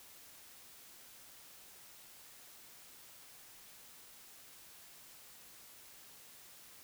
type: silence
effects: white hiss -57 dBFS RMS until 6.83 s